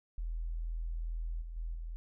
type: tone with level steps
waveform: sine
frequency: 41.2 Hz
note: E1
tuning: in tune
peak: -34 / -40 / -35 / -38 dBFS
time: 0.18-1.96 s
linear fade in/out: 0 ms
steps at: 1.41 / 1.56 / 1.74 s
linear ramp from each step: 10 ms
effects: none